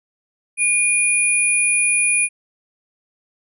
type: tone pair together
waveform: sine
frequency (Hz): 2432 / 9728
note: D#7 / D#9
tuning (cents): -40 / -40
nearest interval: 2 octaves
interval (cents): 2400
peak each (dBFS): -17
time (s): 0.57-2.29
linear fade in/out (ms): 50
effects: none